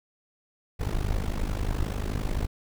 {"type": "noise with amplitude modulation", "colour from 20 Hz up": "brown", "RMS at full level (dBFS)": -24, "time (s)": [0.79, 2.47], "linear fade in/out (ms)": 20, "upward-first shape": "sine", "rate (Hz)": 51.4, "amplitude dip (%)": 85, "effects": []}